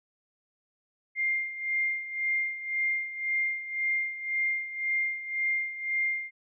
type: tone with tremolo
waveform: sine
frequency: 2109 Hz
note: C7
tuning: 13 cents sharp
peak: -24 dBFS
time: 1.15-6.31 s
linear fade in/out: 50 ms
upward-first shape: sine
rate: 1.9 Hz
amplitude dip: 75%
effects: none